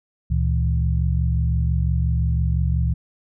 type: tone cluster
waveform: sine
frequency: 70.3 / 116.1 / 160.6 Hz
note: C#2 / A#2 / E3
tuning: +25 / -7 / -45 cents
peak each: -19 / -23 / -25 dBFS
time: 0.3-2.94 s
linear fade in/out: 10 ms
effects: none